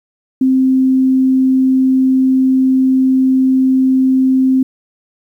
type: tone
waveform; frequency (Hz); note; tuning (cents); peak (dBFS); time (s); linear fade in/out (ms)
sine; 261.6; C4; 0; -8; 0.41-4.63; 5
effects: 8-bit